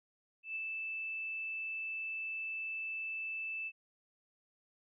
sine tone with ADSR envelope, 2637 Hz, E7, in tune, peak -35 dBFS, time 0.43-3.72 s, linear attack 130 ms, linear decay 9 ms, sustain -2 dB, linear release 50 ms, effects none

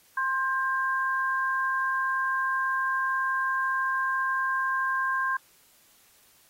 sine tone pair together, 1054.9 / 1593 Hz, C6 / G6, +14 / +27 cents, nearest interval perfect fifth, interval 713 cents, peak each -27 / -27 dBFS, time 0.17-5.37 s, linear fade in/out 5 ms, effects white hiss -60 dBFS RMS until 6.49 s + AAC 48 kbps

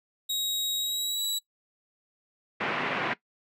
sawtooth tone with pitch glide, 3801 to 3908 Hz, A#7 to B7, +33 to -19 cents, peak -25 dBFS, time 0.29-1.39 s, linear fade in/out 10 ms, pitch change +48 cents, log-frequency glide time 0.78-1.23 s
white band-pass noise, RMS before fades -30 dBFS, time 2.6-3.14 s, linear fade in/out 10 ms, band 140 to 2400 Hz, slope 24 dB/octave
effects noise-tail reverb RT60 0.1 s tail -18 dB re dry

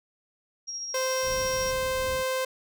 sine tone with tremolo, 5610 Hz, F8, 7 cents sharp, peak -31 dBFS, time 0.67-1.72 s, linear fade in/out 20 ms, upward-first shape sine, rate 14 Hz, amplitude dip 30%
sawtooth tone, 520 Hz, C5, 11 cents flat, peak -22 dBFS, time 0.94-2.45 s, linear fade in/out 5 ms
pink low-pass noise, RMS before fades -40 dBFS, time 1.22-2.24 s, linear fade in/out 50 ms, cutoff 180 Hz, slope 12 dB/octave
effects none

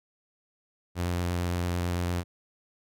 sawtooth tone with vibrato, 87.9 Hz, F2, 12 cents sharp, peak -23 dBFS, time 0.95-2.24 s, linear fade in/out 50 ms, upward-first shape sine, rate 8.8 Hz, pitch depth 15 cents each way, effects none

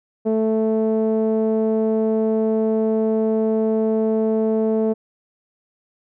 sawtooth tone with low-pass filter, 220 Hz, A3, in tune, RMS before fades -19 dBFS, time 0.25-4.94 s, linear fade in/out 20 ms, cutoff 530 Hz, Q 3.3, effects none

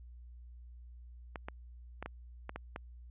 clicks, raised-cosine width 0.5 ms, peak -25 dBFS, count 7, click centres 1.358 / 1.485 / 2.026 / 2.06 / 2.494 / 2.56 / 2.761 s, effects added 60 Hz sine -49 dBFS peak until 3.1 s + resampled to 8000 Hz

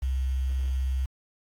sine tone with quantisation, 65.41 Hz, C2, in tune, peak -24 dBFS, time 0.02-1.06 s, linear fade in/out 10 ms, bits 8, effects AAC 64 kbps

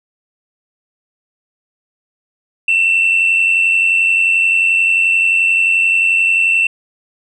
sine tone with amplitude modulation, 2687 Hz, E7, 33 cents sharp, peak -6 dBFS, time 2.68-6.67 s, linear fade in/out 5 ms, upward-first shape sine, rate 91.4 Hz, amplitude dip 55%, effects tanh soft clip ceiling -6 dBFS

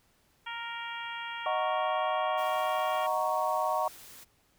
harmonic tone, 466.2 Hz, A#4, in tune, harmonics 2 / 3 / 4 / 5 / 6 / 7, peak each -40 / -42 / -43 / -44 / -45 / -45 dBFS, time 0.46-3.07 s, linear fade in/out 10 ms
sine chord, D# minor seventh, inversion none, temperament equal, 622.3 / 740 / 932.3 / 1108.7 Hz, D#5 / F#5 / A#5 / C#6, 0 / 0 / 0 / 0 cents, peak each -32 dBFS, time 1.46-3.88 s, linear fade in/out 2 ms
white noise, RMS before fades -50 dBFS, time 2.37-4.25 s, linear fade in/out 20 ms
effects pink hiss -68 dBFS RMS until 4.58 s

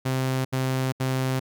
sawtooth tone bursts, 130.81 Hz, C3, in tune, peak -19 dBFS, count 3, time 0.05-1.398 s, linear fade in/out 10 ms, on 400 ms, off 74 ms, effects none

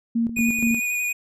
sine tone with tremolo, 231.2 Hz, A#3, 14 cents flat, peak -18 dBFS, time 0.15-0.8 s, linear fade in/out 10 ms, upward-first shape square, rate 4.2 Hz, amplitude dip 70%
clicks, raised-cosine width 3 ms, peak -26 dBFS, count 8, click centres 0.294 / 0.37 / 0.408 / 0.488 / 0.589 / 0.64 / 0.67 / 0.71 s
square tone with vibrato, 2461 Hz, D#7, 20 cents flat, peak -23 dBFS, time 0.36-1.13 s, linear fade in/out 10 ms, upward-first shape square, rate 11 Hz, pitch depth 10 cents each way
effects resampled to 32000 Hz

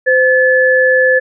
sine tone pair together, 514.8 / 1727 Hz, C5 / A6, -28 / -33 cents, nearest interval octave + major sixth, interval 2095 cents, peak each -10 dBFS, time 0.06-1.2 s, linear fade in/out 20 ms, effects none

